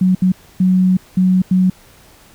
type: tone bursts at uneven times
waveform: sine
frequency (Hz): 185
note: F#3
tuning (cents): 0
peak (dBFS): -9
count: 5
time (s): 0.01-0.15 / 0.22-0.32 / 0.6-0.97 / 1.17-1.42 / 1.51-1.7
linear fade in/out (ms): 5
effects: pink hiss -46 dBFS RMS until 2.34 s